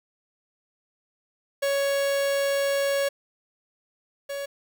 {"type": "tone pair in turn", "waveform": "45% pulse", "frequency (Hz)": [557, 560.6], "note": ["C#5", "C#5"], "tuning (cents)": [8, 19], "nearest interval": "unison", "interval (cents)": 11, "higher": "second", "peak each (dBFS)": [-22, -30], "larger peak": "first", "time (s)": [[1.62, 3.09], [4.29, 4.46]], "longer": "first", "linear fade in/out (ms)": 10, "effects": ["9-bit"]}